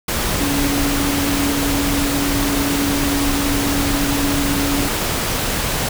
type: tone in noise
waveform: sine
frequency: 282.4 Hz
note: C#4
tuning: 32 cents sharp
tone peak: -19 dBFS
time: 0.4-4.88 s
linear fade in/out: 5 ms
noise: pink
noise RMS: -20 dBFS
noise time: 0.08-5.89 s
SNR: -2 dB
effects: none